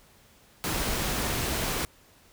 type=noise; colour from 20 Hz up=pink; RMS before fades=-29 dBFS; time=0.64-1.85 s; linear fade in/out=0 ms; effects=pink hiss -58 dBFS RMS until 2.32 s